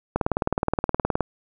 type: click train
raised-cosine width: 1 ms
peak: -7 dBFS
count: 21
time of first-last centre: 0.16-1.207 s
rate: 19.1 Hz
effects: none